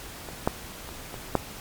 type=clicks; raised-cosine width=1 ms; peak=-23 / -7 / -26 / -22 / -6 dBFS; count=5; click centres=0.288 / 0.475 / 0.89 / 1.142 / 1.353 s; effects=pink hiss -41 dBFS RMS until 1.6 s + MP3 96 kbps